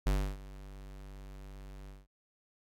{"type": "tone with ADSR envelope", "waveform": "square", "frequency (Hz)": 48.76, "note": "G1", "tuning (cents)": -8, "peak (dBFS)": -26, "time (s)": [0.06, 2.07], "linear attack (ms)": 8, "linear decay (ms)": 300, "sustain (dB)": -20, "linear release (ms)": 180, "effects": ["AAC 64 kbps"]}